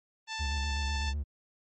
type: tone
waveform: 10% pulse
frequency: 884 Hz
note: A5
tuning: 8 cents sharp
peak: -26 dBFS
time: 0.27-1.14 s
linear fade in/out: 50 ms
type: tone with vibrato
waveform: triangle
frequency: 71 Hz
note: C#2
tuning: 42 cents sharp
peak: -28 dBFS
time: 0.39-1.24 s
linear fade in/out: 20 ms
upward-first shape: sine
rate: 8 Hz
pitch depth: 99 cents each way
effects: MP3 32 kbps